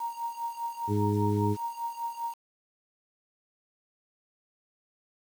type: tone with tremolo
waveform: sine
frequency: 932.3 Hz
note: A#5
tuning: in tune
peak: -28 dBFS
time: 0-2.34 s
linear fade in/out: 5 ms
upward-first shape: triangle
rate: 5 Hz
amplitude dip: 90%
type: harmonic tone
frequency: 103.83 Hz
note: G#2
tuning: in tune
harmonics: 1 / 2 / 3 / 4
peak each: -27 / -31 / -31 / -31 dBFS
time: 0.87-1.57 s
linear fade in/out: 50 ms
effects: 8-bit